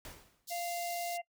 pink noise with exponential decay, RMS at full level -45 dBFS, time 0.05-0.51 s, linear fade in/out 1 ms, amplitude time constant 100 ms
pink high-pass noise, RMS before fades -44 dBFS, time 0.47-1.18 s, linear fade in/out 20 ms, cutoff 3800 Hz, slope 48 dB/octave
harmonic tone, 694 Hz, F5, 11 cents flat, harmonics 1 / 3 / 4, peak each -36 / -46 / -48 dBFS, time 0.5-1.22 s, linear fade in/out 20 ms
effects noise-tail reverb RT60 0.1 s tail -21 dB re dry

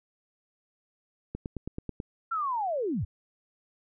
click train, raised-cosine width 3 ms, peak -21 dBFS, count 7, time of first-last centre 1.35-2.001 s, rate 9.21 Hz
sine linear sweep, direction down, 1383 to 62.2 Hz, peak -27 dBFS, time 2.31-3.05 s, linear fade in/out 10 ms
effects none

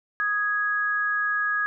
sine tone pair together, 1245.8 / 1663 Hz, D#6 / G#6, +2 / +2 cents, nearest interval perfect fourth, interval 500 cents, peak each -28 / -23 dBFS, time 0.2-1.66 s, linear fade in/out 0 ms, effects none

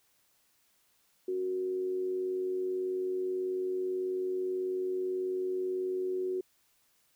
sine tone with amplitude modulation, 370 Hz, F#4, in tune, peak -28 dBFS, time 1.28-6.41 s, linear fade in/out 5 ms, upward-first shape sine, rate 98.3 Hz, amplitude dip 40%, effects white hiss -70 dBFS RMS until 7.15 s

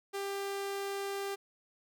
sawtooth tone, 396.4 Hz, G4, 19 cents sharp, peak -31 dBFS, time 0.13-1.36 s, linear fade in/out 20 ms, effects none

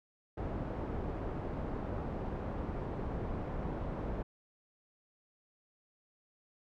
pink low-pass noise, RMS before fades -38 dBFS, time 0.37-4.23 s, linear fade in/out 10 ms, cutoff 810 Hz, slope 12 dB/octave, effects none

